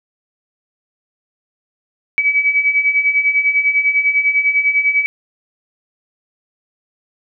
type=beating tone pair; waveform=sine; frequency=2276 / 2286 Hz; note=C#7 / D7; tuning=+45 / -47 cents; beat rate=10 Hz; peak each=-18 / -13 dBFS; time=2.18-5.06 s; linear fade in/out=0 ms; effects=none